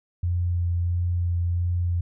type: tone with vibrato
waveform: sine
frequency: 87.31 Hz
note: F2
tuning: in tune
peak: -21 dBFS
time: 0.23-2.01 s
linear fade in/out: 5 ms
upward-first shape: sine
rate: 1.5 Hz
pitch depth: 13 cents each way
effects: none